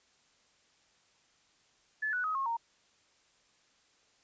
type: tone with pitch steps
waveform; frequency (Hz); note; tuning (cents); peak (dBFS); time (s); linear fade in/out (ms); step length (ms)
sine; 1728 / 1478.5 / 1265 / 1082.3 / 926; A6 / F#6 / D#6 / C#6 / A#5; -32 / -2 / +28 / -42 / -12; -30; 2.02-2.57; 10; 110
effects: white hiss -68 dBFS RMS until 4.23 s + resampled to 16000 Hz